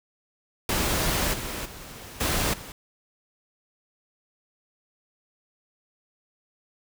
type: noise with level steps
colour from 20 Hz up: pink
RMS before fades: -25 / -33 / -42 / -25 / -41 dBFS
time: 0.69-2.72 s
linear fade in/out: 2 ms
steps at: 1.33 / 1.65 / 2.2 / 2.53 s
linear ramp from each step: 10 ms
effects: none